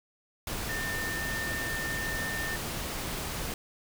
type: tone in noise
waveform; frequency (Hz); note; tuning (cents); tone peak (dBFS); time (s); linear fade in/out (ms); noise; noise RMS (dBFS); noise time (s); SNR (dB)
sine; 1800; A6; +39; -33; 0.69-2.56; 2; pink; -35; 0.47-3.54; -1
effects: none